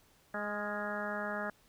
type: harmonic tone with a mistuned harmonic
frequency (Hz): 207.7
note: G#3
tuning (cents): 0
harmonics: 1 / 2 / 3 / 4 / 5 / 6 / 7 / 8 / 9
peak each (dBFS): -42 / -46 / -40 / -44 / -48 / -44 / -43 / -41 / -51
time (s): 0.34-1.5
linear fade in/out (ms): 2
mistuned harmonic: 7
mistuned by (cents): -39
effects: pink hiss -66 dBFS RMS until 1.68 s